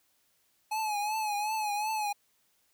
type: tone with vibrato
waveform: square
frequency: 848 Hz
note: G#5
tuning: 36 cents sharp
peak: -30 dBFS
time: 0.71-2.13 s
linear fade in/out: 10 ms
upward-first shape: triangle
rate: 2.7 Hz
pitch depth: 74 cents each way
effects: white hiss -71 dBFS RMS until 2.73 s